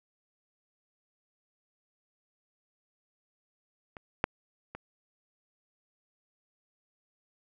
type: clicks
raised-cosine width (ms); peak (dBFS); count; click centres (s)
0.5; -28 / -9 / -25; 3; 3.968 / 4.241 / 4.75
effects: none